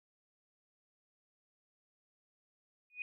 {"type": "tone with exponential growth", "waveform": "sine", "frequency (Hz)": 2476, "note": "D#7", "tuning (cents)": -9, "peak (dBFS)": -33, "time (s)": [2.9, 3.02], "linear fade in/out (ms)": 1, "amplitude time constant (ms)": 26, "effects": []}